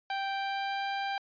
sawtooth tone with pitch glide, 784 to 790.4 Hz, G5 to G5, 0 to +14 cents, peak -27 dBFS, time 0.1-1.18 s, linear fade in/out 2 ms, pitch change +14 cents, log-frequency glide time 0.3-0.87 s, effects resampled to 11025 Hz

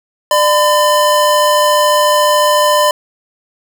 square tone pair together, 597 / 1013 Hz, D5 / B5, +28 / +44 cents, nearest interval major sixth, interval 916 cents, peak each -12 dBFS, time 0.31-2.91 s, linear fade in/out 2 ms, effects none

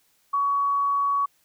sine tone, 1125 Hz, C#6, 25 cents sharp, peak -20 dBFS, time 0.33-1.26 s, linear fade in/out 10 ms, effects white hiss -65 dBFS RMS until 1.44 s

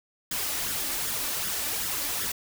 white noise with flanger, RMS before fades -30 dBFS, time 0.31-2.32 s, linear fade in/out 5 ms, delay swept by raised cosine 0.58 to 3.48 ms, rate 2.6 Hz, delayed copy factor +0.55, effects none

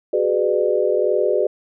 sine chord, G# half-diminished seventh, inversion third, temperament just, 373.8 / 415.3 / 498.4 / 598 Hz, F#4 / G#4 / B4 / D5, +18 / 0 / +16 / +31 cents, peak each -21 dBFS, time 0.13-1.47 s, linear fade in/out 5 ms, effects none

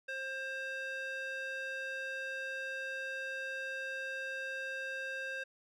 square tone with band-pass filter, 531 Hz, C5, 25 cents sharp, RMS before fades -40 dBFS, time 0.08-5.44 s, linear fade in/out 10 ms, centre 1900 Hz, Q 2.3, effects none

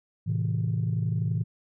sine chord, A minor, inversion none, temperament equal with one note detuned, 110 / 130.81 / 162.08 Hz, A2 / C3 / E3, 0 / 0 / -29 cents, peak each -26 / -30 / -28 dBFS, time 0.26-1.44 s, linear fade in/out 20 ms, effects tanh soft clip ceiling -18 dBFS

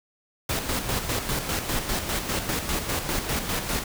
pink noise with tremolo, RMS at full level -26 dBFS, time 0.49-3.84 s, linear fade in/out 5 ms, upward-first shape square, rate 5 Hz, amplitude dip 50%, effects none

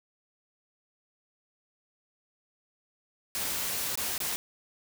white noise with dropouts, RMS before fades -32 dBFS, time 3.35-4.36 s, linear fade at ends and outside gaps 0 ms, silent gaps 3.955-3.975 / 4.179-4.203 s, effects none

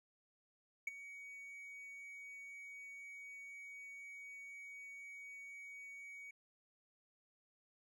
triangle tone with ADSR envelope, 2249 Hz, C#7, 24 cents sharp, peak -33 dBFS, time 0.87-6.31 s, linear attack 5 ms, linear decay 18 ms, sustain -15 dB, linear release 6 ms, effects none

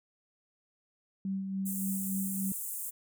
sine tone with tremolo, 193 Hz, G3, 27 cents flat, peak -30 dBFS, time 1.25-2.52 s, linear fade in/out 2 ms, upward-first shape sine, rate 3.5 Hz, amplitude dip 40%
pink high-pass noise, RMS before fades -38 dBFS, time 1.65-2.91 s, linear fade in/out 20 ms, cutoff 7700 Hz, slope 48 dB/octave
effects none

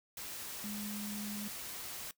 sine tone in noise, 207.7 Hz, G#3, in tune, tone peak -40 dBFS, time 0.64-1.48 s, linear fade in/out 2 ms, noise white, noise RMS -44 dBFS, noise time 0.17-2.11 s, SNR +1 dB, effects noise-tail reverb RT60 0.1 s tail -19 dB re dry

